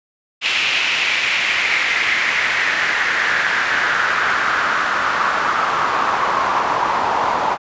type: noise with band-pass filter sweep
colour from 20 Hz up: pink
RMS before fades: -18 dBFS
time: 0.41-7.58 s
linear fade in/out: 50 ms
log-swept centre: 2700 to 900 Hz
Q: 3.3
effects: resampled to 16000 Hz